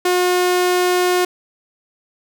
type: tone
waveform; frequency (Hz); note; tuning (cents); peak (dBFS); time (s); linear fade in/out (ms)
sawtooth; 360; F#4; -47; -10; 0.05-1.25; 5
effects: none